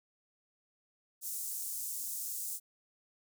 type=high-pass noise; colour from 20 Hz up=pink; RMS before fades=-39 dBFS; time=1.21-2.6 s; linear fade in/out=50 ms; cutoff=7200 Hz; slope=24 dB/octave; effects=none